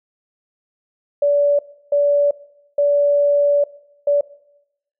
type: tone bursts at uneven times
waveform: sine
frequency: 576 Hz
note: D5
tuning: 34 cents flat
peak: -12 dBFS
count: 4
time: 1.22-1.59 / 1.92-2.31 / 2.78-3.64 / 4.07-4.21 s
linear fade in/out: 5 ms
effects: noise-tail reverb RT60 0.8 s tail -19 dB re dry